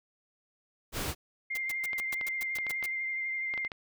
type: noise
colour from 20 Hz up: pink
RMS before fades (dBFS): -34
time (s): 0.92-1.15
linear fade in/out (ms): 50
type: tone with vibrato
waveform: sine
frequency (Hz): 2100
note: C7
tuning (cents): +6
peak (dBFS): -31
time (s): 1.5-3.68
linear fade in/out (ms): 10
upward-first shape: sine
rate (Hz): 12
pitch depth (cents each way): 20
type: noise bursts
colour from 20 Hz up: white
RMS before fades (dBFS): -40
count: 10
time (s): 1.55-2.86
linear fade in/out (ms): 2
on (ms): 23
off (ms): 120
type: clicks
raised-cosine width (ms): 0.3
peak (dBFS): -24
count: 12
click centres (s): 1.932 / 1.999 / 2.128 / 2.212 / 2.586 / 2.667 / 2.707 / 2.827 / 3.539 / 3.577 / 3.649 / 3.718
effects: none